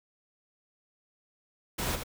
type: noise with echo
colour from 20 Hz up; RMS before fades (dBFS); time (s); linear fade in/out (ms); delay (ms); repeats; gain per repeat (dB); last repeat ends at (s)
pink; -32; 1.78-1.96; 10; 76; 1; -6; 2.036
effects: none